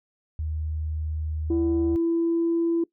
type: tone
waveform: sine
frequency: 77.78 Hz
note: D#2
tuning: in tune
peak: -26 dBFS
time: 0.39-1.96 s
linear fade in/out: 0 ms
type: tone with pitch glide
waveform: sine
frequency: 333.4 to 335.3 Hz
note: E4 to E4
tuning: +20 to +30 cents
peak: -19 dBFS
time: 1.5-2.84 s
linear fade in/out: 5 ms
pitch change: +10 cents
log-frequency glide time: 1.8-2.58 s
effects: noise-tail reverb RT60 0.1 s tail -21 dB re dry + tanh soft clip ceiling -16 dBFS